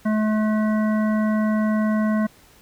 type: harmonic tone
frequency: 215.1 Hz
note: A3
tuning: 39 cents flat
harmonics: 1 / 3 / 5 / 7 / 9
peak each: -18 / -28 / -32 / -35 / -37 dBFS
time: 0.05-2.27 s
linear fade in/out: 10 ms
effects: pink hiss -52 dBFS RMS until 2.61 s